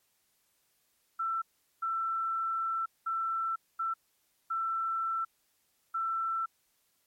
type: tone bursts at uneven times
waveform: sine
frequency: 1337 Hz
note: E6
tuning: 24 cents sharp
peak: -29 dBFS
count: 6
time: 1.19-1.42 / 1.82-2.86 / 3.06-3.56 / 3.79-3.94 / 4.5-5.25 / 5.94-6.46 s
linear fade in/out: 10 ms
effects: white hiss -73 dBFS RMS until 7.06 s + MP3 64 kbps